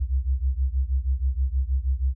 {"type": "beating tone pair", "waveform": "sine", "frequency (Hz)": [63.3, 69.6], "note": ["B1", "C#2"], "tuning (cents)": [43, 8], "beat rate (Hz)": 6.3, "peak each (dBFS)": [-23, -25], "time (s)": [0, 2.15], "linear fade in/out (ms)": 20, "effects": []}